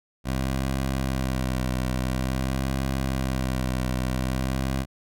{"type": "tone with vibrato", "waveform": "15% pulse", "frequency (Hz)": 65, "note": "C2", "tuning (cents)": -11, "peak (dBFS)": -18, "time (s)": [0.24, 4.86], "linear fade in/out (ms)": 50, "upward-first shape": "sine", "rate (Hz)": 0.48, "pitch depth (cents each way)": 41, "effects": []}